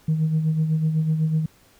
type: tone with tremolo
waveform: sine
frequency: 157.6 Hz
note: D#3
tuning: 23 cents sharp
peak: -15 dBFS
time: 0.08-1.46 s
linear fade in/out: 5 ms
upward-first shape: sine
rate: 8 Hz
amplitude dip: 55%
effects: tanh soft clip ceiling -14 dBFS + pink hiss -56 dBFS RMS until 1.79 s